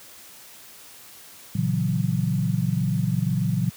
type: chord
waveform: sine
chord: F# dominant seventh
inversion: first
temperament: equal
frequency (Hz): 116.54 / 138.59 / 164.81 / 185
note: A#2 / C#3 / E3 / F#3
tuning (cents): 0 / 0 / 0 / 0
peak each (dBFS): -26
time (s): 1.55-3.7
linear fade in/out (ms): 5
effects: white hiss -46 dBFS RMS until 3.76 s + high-pass 60 Hz 12 dB/octave